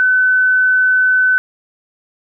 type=tone; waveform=sine; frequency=1511 Hz; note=F#6; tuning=36 cents sharp; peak=-9 dBFS; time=0-1.38 s; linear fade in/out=0 ms; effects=none